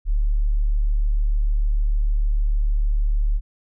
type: tone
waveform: sine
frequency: 36.71 Hz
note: D1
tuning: in tune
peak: -16 dBFS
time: 0.05-3.41 s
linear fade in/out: 50 ms
effects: none